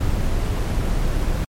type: noise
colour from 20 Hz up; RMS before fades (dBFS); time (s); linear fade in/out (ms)
brown; -20; 0-1.45; 10
effects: MP3 64 kbps